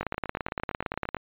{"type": "two click trains", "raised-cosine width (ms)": 0.5, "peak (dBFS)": [-19, -13], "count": [11, 21], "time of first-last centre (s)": [[0.03, 1.168], [0.01, 1.146]], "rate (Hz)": [8.79, 17.6], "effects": ["resampled to 8000 Hz"]}